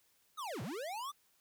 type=linear two-way sweep; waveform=square; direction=down then up; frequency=1317 to 98 to 1208 Hz; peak=-40 dBFS; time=0.37-1.12 s; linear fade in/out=20 ms; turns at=0.62 s; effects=white hiss -72 dBFS RMS until 1.4 s